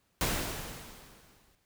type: noise with exponential decay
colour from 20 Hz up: pink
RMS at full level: -28 dBFS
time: 0.21-1.55 s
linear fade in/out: 0 ms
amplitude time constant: 290 ms
effects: pink hiss -73 dBFS RMS until 1.65 s